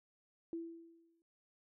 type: tone with exponential decay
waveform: sine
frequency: 332.8 Hz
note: E4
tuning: 17 cents sharp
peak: -37 dBFS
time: 0.53-1.22 s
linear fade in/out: 1 ms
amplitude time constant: 150 ms
effects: none